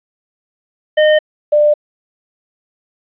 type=tone pair in turn; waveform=square / sine; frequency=613 / 595.5 Hz; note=D#5 / D5; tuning=-26 / +24 cents; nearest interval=minor second; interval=50 cents; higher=first; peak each=-8 / -7 dBFS; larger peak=second; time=0.97-1.19 / 1.52-1.74 s; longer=neither; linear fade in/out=10 ms; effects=resampled to 8000 Hz + 8-bit